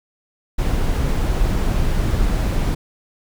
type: noise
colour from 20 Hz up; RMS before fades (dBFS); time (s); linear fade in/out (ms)
brown; -18; 0.58-2.75; 10
effects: none